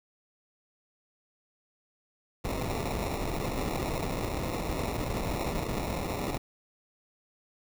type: noise with sample-and-hold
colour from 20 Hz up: pink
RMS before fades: -32 dBFS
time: 2.44-6.38 s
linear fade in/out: 10 ms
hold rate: 1575 Hz
effects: none